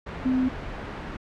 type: tone in noise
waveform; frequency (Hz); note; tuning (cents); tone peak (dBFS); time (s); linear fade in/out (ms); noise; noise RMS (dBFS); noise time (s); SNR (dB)
sine; 257.4; C4; -28; -20; 0.25-0.49; 10; pink; -34; 0.06-1.17; +11
effects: low-pass 2000 Hz 12 dB/octave